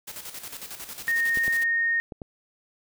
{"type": "noise with tremolo", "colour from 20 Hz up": "white", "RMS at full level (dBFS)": -37, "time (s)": [0.07, 1.64], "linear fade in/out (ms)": 10, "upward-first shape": "square", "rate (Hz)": 11, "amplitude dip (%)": 60}
{"type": "tone", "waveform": "sine", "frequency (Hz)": 1848, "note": "A#6", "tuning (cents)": -16, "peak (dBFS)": -21, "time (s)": [1.08, 2], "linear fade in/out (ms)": 0}
{"type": "clicks", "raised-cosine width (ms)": 2, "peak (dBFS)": -23, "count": 4, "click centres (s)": [1.373, 1.48, 2.122, 2.218]}
{"effects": []}